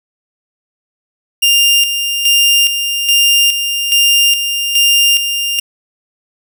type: tone with tremolo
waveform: sawtooth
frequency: 2800 Hz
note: F7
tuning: 4 cents sharp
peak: -4 dBFS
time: 1.42-5.6 s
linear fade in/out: 10 ms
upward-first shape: square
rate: 1.2 Hz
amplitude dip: 55%
effects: none